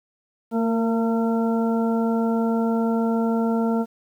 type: harmonic tone with a mistuned harmonic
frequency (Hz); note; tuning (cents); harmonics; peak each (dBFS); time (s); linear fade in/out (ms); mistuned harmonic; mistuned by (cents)
227.2; A#3; -44; 1 / 2 / 3 / 4 / 6; -20 / -26 / -30 / -32 / -36; 0.51-3.86; 50; 2; +20
effects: 9-bit